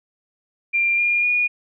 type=tone with pitch steps; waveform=sine; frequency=2383 / 2413 / 2444 Hz; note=D7 / D7 / D#7; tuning=+25 / +46 / -32 cents; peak=-16 dBFS; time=0.73-1.48 s; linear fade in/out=20 ms; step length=250 ms; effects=none